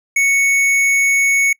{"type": "tone with hard clipping", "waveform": "sine", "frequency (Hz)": 2217, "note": "C#7", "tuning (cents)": 0, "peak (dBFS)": -13, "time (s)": [0.16, 1.53], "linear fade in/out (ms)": 5, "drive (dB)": 11, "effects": ["noise-tail reverb RT60 0.1 s tail -26 dB re dry"]}